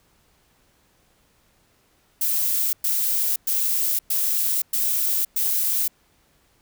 violet noise bursts, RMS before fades -22 dBFS, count 6, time 2.21-5.88 s, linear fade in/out 5 ms, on 520 ms, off 110 ms, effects pink hiss -62 dBFS RMS until 6.61 s

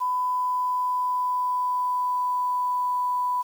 sine tone with pitch glide, 1000 to 992.5 Hz, B5 to B5, +21 to +8 cents, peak -22 dBFS, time 0-3.43 s, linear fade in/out 20 ms, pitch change -13 cents, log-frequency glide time 0.34-2.99 s, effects 8-bit

